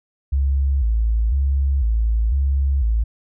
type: tone with vibrato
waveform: sine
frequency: 61.7 Hz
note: B1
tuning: 1 cent flat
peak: -15 dBFS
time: 0.32-3.04 s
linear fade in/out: 10 ms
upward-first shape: square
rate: 1 Hz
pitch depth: 180 cents each way
effects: none